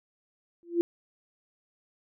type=tone with exponential growth; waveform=sine; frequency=342.8 Hz; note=F4; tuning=32 cents flat; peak=-17 dBFS; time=0.63-0.81 s; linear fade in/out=0 ms; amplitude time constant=38 ms; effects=none